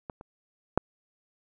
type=clicks; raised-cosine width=1 ms; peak=-22 / -30 / -7 dBFS; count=3; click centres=0.098 / 0.211 / 0.776 s; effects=none